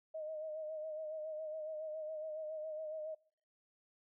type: tone with vibrato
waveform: sine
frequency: 623 Hz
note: D#5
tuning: 2 cents sharp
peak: -40 dBFS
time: 0.14-3.15 s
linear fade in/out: 10 ms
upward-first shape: sine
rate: 7.2 Hz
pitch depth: 42 cents each way
effects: noise-tail reverb RT60 0.6 s tail -26 dB re dry